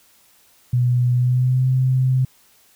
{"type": "tone with pitch glide", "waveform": "sine", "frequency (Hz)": [123.3, 129.58], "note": ["B2", "C3"], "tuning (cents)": [-2, -16], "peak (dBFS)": -14, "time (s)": [0.73, 2.25], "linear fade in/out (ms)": 5, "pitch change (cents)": 86, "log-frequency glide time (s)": [1.13, 1.67], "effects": ["white hiss -55 dBFS RMS until 2.75 s"]}